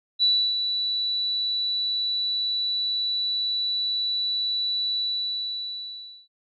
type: tone with ADSR envelope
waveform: sine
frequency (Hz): 3951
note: B7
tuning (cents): 0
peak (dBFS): -16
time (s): 0.19-6.28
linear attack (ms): 38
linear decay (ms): 310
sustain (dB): -7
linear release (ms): 1300
effects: none